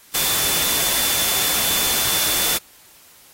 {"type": "tone in noise", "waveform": "sine", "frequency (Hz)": 3520, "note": "A7", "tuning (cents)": 0, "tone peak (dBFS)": -27, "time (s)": [0.14, 2.58], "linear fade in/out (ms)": 10, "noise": "white", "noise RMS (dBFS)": -20, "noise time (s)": [0.14, 2.58], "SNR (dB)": -10, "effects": ["white hiss -49 dBFS RMS until 3.33 s", "AAC 48 kbps"]}